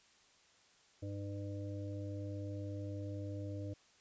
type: harmonic tone with a mistuned harmonic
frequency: 100 Hz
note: G2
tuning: 35 cents sharp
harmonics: 1 / 3 / 5 / 6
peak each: -41 / -46 / -51 / -52 dBFS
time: 1.02-3.74 s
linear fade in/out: 10 ms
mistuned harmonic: 3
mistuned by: +20 cents
effects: white hiss -67 dBFS RMS until 4 s + resampled to 16000 Hz